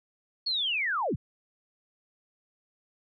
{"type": "linear sweep", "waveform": "sine", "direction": "down", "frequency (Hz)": [4426, 56.7], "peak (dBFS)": -26, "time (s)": [0.46, 1.16], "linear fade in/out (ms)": 10, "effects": []}